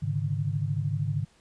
sine chord, Ab suspended fourth, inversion none, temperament equal with one note detuned, 103.83 / 138.59 / 151.57 Hz, Ab2 / Db3 / Eb3, 0 / 0 / -45 cents, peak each -30 dBFS, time 0.02-1.25 s, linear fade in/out 10 ms, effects pink hiss -62 dBFS RMS until 1.4 s + resampled to 22050 Hz

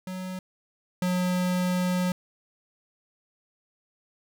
square tone pair in turn, 185 / 181.09 Hz, F#3 / F#3, 0 / -37 cents, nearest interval unison, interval 37 cents, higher first, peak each -33 / -24 dBFS, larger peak second, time 0.07-0.39 / 1.02-2.12 s, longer second, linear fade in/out 2 ms, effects none

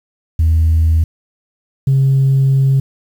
sine tone pair in turn, 80.6 / 135.24 Hz, E2 / C#3, -38 / -42 cents, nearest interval major sixth, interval 896 cents, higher second, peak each -7 dBFS, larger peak neither, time 0.39-1.04 / 1.87-2.8 s, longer second, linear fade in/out 5 ms, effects tanh soft clip ceiling -6 dBFS + 7-bit

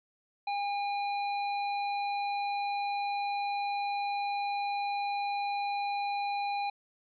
sine tone with hard clipping, 810 Hz, G#5, 43 cents flat, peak -32 dBFS, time 0.47-6.7 s, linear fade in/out 5 ms, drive 17 dB, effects resampled to 11025 Hz

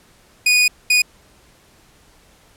sawtooth tone bursts at uneven times, 2470 Hz, D#7, 13 cents flat, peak -8 dBFS, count 2, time 0.46-0.68 / 0.9-1.02 s, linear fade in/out 5 ms, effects pink hiss -52 dBFS RMS until 2.56 s + low-pass 12000 Hz 12 dB/octave

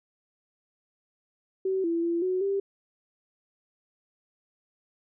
sine tone with pitch steps, 380.4 / 335.4 / 339.3 / 369.5 / 394.6 Hz, F#4 / E4 / F4 / F#4 / G4, +48 / +30 / -50 / -2 / +11 cents, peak -24 dBFS, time 1.65-2.6 s, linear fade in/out 5 ms, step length 190 ms, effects none

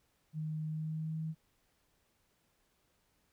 sine tone with pitch glide, 155.56 to 158.83 Hz, D#3 to D#3, 0 to +36 cents, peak -35 dBFS, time 0.33-1.35 s, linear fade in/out 50 ms, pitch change +36 cents, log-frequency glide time 0.66-1.18 s, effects pink hiss -75 dBFS RMS until 3.32 s

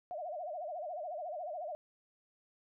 sine tone with vibrato, 659.3 Hz, E5, in tune, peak -38 dBFS, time 0.11-1.75 s, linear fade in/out 0 ms, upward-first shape sine, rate 14 Hz, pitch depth 190 cents each way, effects none

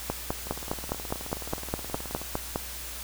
two click trains, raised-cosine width 1 ms, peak -24 / -13 dBFS, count 34 / 13, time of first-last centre 0.47-2.216 / 0.1-2.559 s, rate 18.9 / 4.88 Hz, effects added 60 Hz sine -43 dBFS peak until 3.03 s + white hiss -39 dBFS RMS until 3.03 s

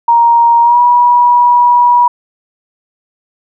sine tone with pitch glide, 937 to 968.4 Hz, A#5 to B5, +9 to -34 cents, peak -4 dBFS, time 0.08-2.08 s, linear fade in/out 5 ms, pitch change +57 cents, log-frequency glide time 0.62-0.79 s, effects none

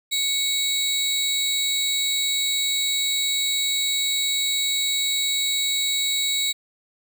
30% pulse tone pair together, 2217 / 3850 Hz, C#7 / B7, 0 / -45 cents, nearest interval minor seventh, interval 955 cents, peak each -26 / -19 dBFS, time 0.11-6.53 s, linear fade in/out 20 ms, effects none

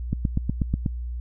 click train, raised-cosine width 5 ms, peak -10 dBFS, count 7, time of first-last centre 0.13-0.862 s, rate 8.2 Hz, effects added 60 Hz sine -28 dBFS peak until 1.2 s

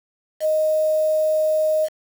sine tone with quantisation, 622 Hz, D#5, 1 cent flat, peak -16 dBFS, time 0.4-1.89 s, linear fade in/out 50 ms, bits 6, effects none

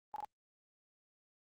sine tone bursts, 844 Hz, G#5, 28 cents sharp, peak -38 dBFS, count 3, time 0.14-0.247 s, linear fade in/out 0 ms, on 21 ms, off 22 ms, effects Opus 24 kbps

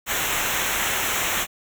pink noise with comb filter, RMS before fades -24 dBFS, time 0.06-1.47 s, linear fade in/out 50 ms, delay 0.21 ms, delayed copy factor -0.8, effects none

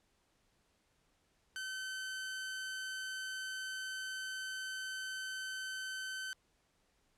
sawtooth tone, 1532 Hz, G6, 40 cents flat, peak -36 dBFS, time 1.56-6.33 s, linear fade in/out 0 ms, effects pink hiss -75 dBFS RMS until 7.17 s + low-pass 10000 Hz 12 dB/octave

